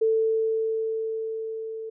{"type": "tone with level ramp", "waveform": "sine", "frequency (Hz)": 444.3, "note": "A4", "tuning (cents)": 17, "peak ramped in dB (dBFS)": [-18, -32], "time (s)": [0.01, 1.9], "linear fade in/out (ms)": 10, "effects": []}